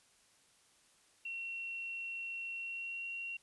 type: tone with pitch glide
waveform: sine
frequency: 2727 to 2746 Hz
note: F7 to F7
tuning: -42 to -30 cents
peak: -39 dBFS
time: 1.25-3.37 s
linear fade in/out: 5 ms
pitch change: +12 cents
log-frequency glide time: 2.55-3.06 s
effects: white hiss -68 dBFS RMS until 3.42 s + resampled to 24000 Hz